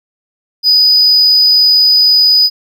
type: tone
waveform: triangle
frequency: 4971 Hz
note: D#8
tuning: 2 cents flat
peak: -3 dBFS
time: 0.63-2.5 s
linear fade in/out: 50 ms
effects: tanh soft clip ceiling 0 dBFS